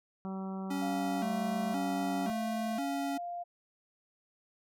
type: harmonic tone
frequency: 191.2 Hz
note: G3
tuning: 43 cents flat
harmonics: 1 / 2 / 3 / 4 / 5 / 6 / 7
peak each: -36 / -46 / -50 / -47 / -51 / -52 / -54 dBFS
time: 0.25-2.3 s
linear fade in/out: 0 ms
type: tone with vibrato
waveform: square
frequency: 246.9 Hz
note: B3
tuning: in tune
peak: -34 dBFS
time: 0.7-3.18 s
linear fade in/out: 10 ms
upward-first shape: square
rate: 0.96 Hz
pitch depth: 210 cents each way
type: tone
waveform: sine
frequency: 698.5 Hz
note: F5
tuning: in tune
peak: -36 dBFS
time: 0.81-3.44 s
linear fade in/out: 20 ms
effects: none